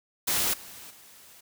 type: noise with level steps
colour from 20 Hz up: white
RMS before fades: -26 / -45 / -52 dBFS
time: 0.27-1.41 s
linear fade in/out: 10 ms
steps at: 0.53 / 0.9 s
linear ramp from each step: 10 ms
effects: none